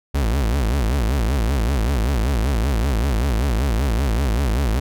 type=tone with vibrato; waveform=40% pulse; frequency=61.74 Hz; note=B1; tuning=in tune; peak=-16 dBFS; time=0.14-4.8 s; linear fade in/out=10 ms; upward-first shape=sine; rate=5.2 Hz; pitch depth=270 cents each way; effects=none